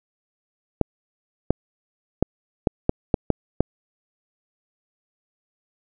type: clicks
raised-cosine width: 2 ms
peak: -3 dBFS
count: 8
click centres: 0.813 / 1.506 / 2.226 / 2.672 / 2.894 / 3.142 / 3.303 / 3.606 s
effects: none